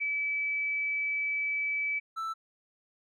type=tone pair in turn; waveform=sine / triangle; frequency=2300 / 1323.9 Hz; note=D7 / E6; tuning=-37 / +7 cents; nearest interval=minor seventh; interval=956 cents; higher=first; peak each=-28 / -30 dBFS; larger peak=first; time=0-2 / 2.16-2.34 s; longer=first; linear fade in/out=20 ms; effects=none